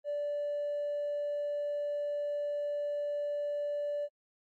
sine tone with hard clipping, 583 Hz, D5, 13 cents flat, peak -32 dBFS, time 0.04-4.09 s, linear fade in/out 50 ms, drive 1 dB, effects AAC 48 kbps

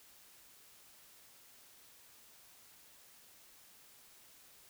silence, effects white hiss -61 dBFS RMS until 4.69 s

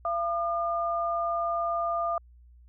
sine tone pair together, 681.1 / 1208 Hz, F5 / D6, -44 / +48 cents, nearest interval minor seventh, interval 992 cents, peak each -28 / -29 dBFS, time 0.05-2.18 s, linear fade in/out 2 ms, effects added 60 Hz sine -51 dBFS peak until 2.68 s

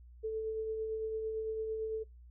sine tone with tremolo, 440 Hz, A4, in tune, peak -32 dBFS, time 0.23-2.04 s, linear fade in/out 20 ms, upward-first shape triangle, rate 8.9 Hz, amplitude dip 35%, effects noise-tail reverb RT60 0.2 s tail -24 dB re dry + added 60 Hz sine -52 dBFS peak until 2.3 s

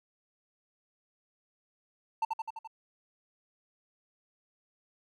triangle tone with echo, 893 Hz, A5, 25 cents sharp, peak -24 dBFS, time 2.22-2.25 s, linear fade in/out 5 ms, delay 85 ms, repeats 5, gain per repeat -3 dB, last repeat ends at 2.675 s, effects none

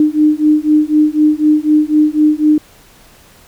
sine beating tone pair, 301.9 / 305.9 Hz, D4 / D#4, +48 / -29 cents, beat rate 4 Hz, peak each -11 dBFS, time 0-2.58 s, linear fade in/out 2 ms, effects pink hiss -44 dBFS RMS until 3.47 s

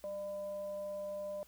sine tone with frequency modulation, 599 Hz, D5, 34 cents sharp, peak -38 dBFS, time 0.04-1.43 s, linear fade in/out 0 ms, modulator 407 Hz, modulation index 0.27, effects added 60 Hz sine -67 dBFS peak until 1.47 s + white hiss -64 dBFS RMS until 1.47 s

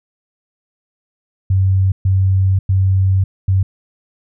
sine tone bursts at uneven times, 95.3 Hz, G2, 48 cents flat, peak -10 dBFS, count 4, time 1.5-1.92 / 2.05-2.59 / 2.69-3.24 / 3.48-3.63 s, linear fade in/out 5 ms, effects none

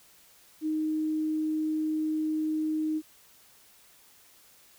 sine tone, 311.1 Hz, D#4, in tune, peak -26 dBFS, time 0.61-3.02 s, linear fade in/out 50 ms, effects white hiss -58 dBFS RMS until 4.78 s

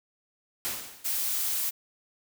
white noise with exponential decay, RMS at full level -29 dBFS, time 0.65-1.25 s, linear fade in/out 0 ms, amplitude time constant 130 ms
blue noise, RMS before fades -29 dBFS, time 1.04-1.71 s, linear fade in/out 20 ms
effects none

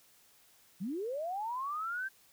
sine linear sweep, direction up, 164.81 to 1591 Hz, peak -34 dBFS, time 0.8-2.09 s, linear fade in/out 20 ms, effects white hiss -64 dBFS RMS until 2.32 s

